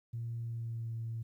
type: tone with pitch glide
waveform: sine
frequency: 116.54 to 114.14 Hz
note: A#2 to A#2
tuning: 0 to -36 cents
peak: -35 dBFS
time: 0.13-1.23 s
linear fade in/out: 10 ms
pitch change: -36 cents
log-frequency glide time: 0.38-0.96 s
effects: tanh soft clip ceiling -31 dBFS + 12-bit